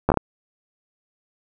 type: slowing click train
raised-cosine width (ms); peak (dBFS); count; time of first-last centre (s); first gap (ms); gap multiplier
1; -3; 5; 0.09-0.173; 12; 1.38
effects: none